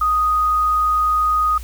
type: tone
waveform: sine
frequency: 1244.5 Hz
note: D#6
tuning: in tune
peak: -14 dBFS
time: 0.01-1.58 s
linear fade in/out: 5 ms
effects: added 60 Hz sine -29 dBFS peak until 1.63 s + white hiss -43 dBFS RMS until 1.63 s